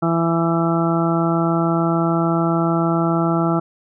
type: harmonic tone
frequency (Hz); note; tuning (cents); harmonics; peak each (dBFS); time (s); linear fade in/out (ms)
166.8; E3; +21; 1 / 2 / 3 / 4 / 5 / 6 / 7 / 8; -19 / -20 / -32 / -24 / -27 / -36 / -29 / -25; 0.02-3.6; 10
effects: none